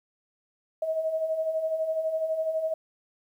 sine beating tone pair, 628 / 640 Hz, D#5 / D#5, +16 / +49 cents, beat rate 12 Hz, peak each -34 / -26 dBFS, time 0.82-2.74 s, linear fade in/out 5 ms, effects 10-bit

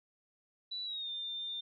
sine tone with pitch glide, 3951 to 3602 Hz, B7 to A7, 0 to +40 cents, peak -37 dBFS, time 0.71-1.61 s, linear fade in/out 10 ms, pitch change -160 cents, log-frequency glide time 0.84-1.1 s, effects none

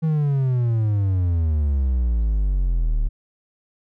triangle exponential sweep, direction down, 162.3 to 36 Hz, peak -15 dBFS, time 0.02-3.09 s, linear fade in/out 20 ms, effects none

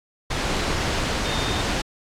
sine tone in noise, 3642 Hz, A#7, 41 cents flat, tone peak -31 dBFS, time 1.24-1.62 s, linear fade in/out 10 ms, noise pink, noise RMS -24 dBFS, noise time 0.3-1.82 s, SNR -10 dB, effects low-pass 6000 Hz 12 dB/octave + AAC 64 kbps

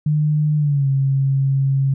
sine tone with pitch glide, 151.1 to 136.18 Hz, D3 to C#3, +50 to -30 cents, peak -14 dBFS, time 0.06-1.94 s, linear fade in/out 5 ms, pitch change -180 cents, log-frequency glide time 0.57-0.88 s, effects none

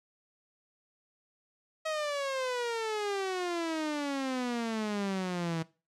sawtooth exponential sweep, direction down, 638 to 160.5 Hz, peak -27 dBFS, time 1.85-5.63 s, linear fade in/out 10 ms, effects noise-tail reverb RT60 0.3 s tail -19 dB re dry + low-pass 7000 Hz 12 dB/octave

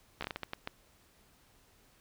slowing click train, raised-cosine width 0.3 ms, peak -20 dBFS, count 9, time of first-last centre 0.21-0.674 s, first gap 14 ms, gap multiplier 1.39, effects pink hiss -65 dBFS RMS until 2 s

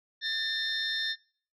sine tone cluster, 1706 / 1803 / 3633 / 4181 / 5370 Hz, G#6 / A6 / A#7 / C8 / E8, +46 / +42 / -45 / -2 / +31 cents, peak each -40 / -34 / -31 / -37 / -38 dBFS, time 0.21-1.16 s, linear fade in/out 50 ms, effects noise-tail reverb RT60 0.5 s tail -24 dB re dry + tanh soft clip ceiling -20 dBFS

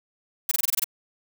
blue noise bursts, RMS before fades -22 dBFS, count 8, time 0.49-0.843 s, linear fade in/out 5 ms, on 24 ms, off 23 ms, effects none

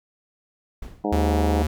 brown noise with exponential decay, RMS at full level -31 dBFS, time 0.82-1.2 s, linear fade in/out 5 ms, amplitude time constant 81 ms
harmonic tone, 103.7 Hz, G#2, 2 cents flat, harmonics 2 / 3 / 4 / 5 / 6 / 7 / 8 / 9, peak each -29 / -26 / -29 / -32 / -32 / -29 / -35 / -37 dBFS, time 1.04-1.63 s, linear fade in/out 5 ms
square tone, 76.9 Hz, D#2, 20 cents flat, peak -21 dBFS, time 1.12-1.67 s, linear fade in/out 5 ms
effects none

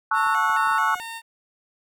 sine chord, F# minor seventh, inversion first, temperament equal with one note detuned, 880 / 1108.7 / 1318.5 / 1466.4 Hz, A5 / C#6 / E6 / F#6, 0 / 0 / 0 / -16 cents, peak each -24 dBFS, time 0.11-0.95 s, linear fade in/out 5 ms
15% pulse tone with vibrato, 813 Hz, G#5, 37 cents flat, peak -26 dBFS, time 0.13-1.22 s, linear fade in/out 50 ms, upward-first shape square, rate 2.3 Hz, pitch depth 200 cents each way
clicks, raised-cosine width 1 ms, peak -33 dBFS, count 6, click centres 0.266 / 0.498 / 0.673 / 0.713 / 0.956 / 0.999 s
effects none

